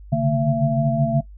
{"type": "tone cluster", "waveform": "sine", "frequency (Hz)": [135.6, 143.3, 148.9, 226.4, 673], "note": ["C#3", "D3", "D3", "A3", "E5"], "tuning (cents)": [-38, -42, 24, 50, 36], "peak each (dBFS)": -23, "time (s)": [0.12, 1.21], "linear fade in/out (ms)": 10, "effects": ["noise-tail reverb RT60 0.1 s tail -18 dB re dry", "added 50 Hz sine -38 dBFS peak until 1.37 s"]}